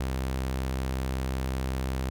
sawtooth tone, 65.41 Hz, C2, in tune, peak -24 dBFS, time 0-2.1 s, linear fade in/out 5 ms, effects none

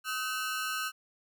sawtooth ring-modulated tone, 1396.9 Hz, F6, in tune, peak -25 dBFS, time 0.04-0.92 s, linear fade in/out 50 ms, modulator 125 Hz, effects none

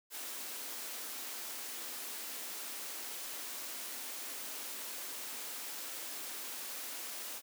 white high-pass noise, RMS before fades -43 dBFS, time 0.1-7.42 s, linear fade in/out 50 ms, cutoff 220 Hz, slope 48 dB/octave, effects none

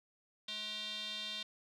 square tone with band-pass filter, 212.7 Hz, G#3, 42 cents sharp, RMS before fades -42 dBFS, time 0.48-1.43 s, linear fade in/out 5 ms, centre 3600 Hz, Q 6.1, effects none

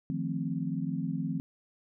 sine chord, F dominant seventh, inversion third, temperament equal, 155.56 / 174.61 / 220 / 261.6 Hz, Eb3 / F3 / A3 / C4, 0 / 0 / 0 / 0 cents, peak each -35 / -34 / -38 / -35 dBFS, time 0.1-1.4 s, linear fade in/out 0 ms, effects none

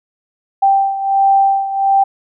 sine beating tone pair, 784 / 785.4 Hz, G5 / G5, 0 / +3 cents, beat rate 1.4 Hz, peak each -11 / -16 dBFS, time 0.62-2.04 s, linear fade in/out 10 ms, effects none

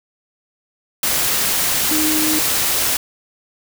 sine tone in noise, 310 Hz, D#4, 6 cents flat, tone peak -19 dBFS, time 1.91-2.39 s, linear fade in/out 2 ms, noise white, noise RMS -18 dBFS, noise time 1.03-2.97 s, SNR -4 dB, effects none

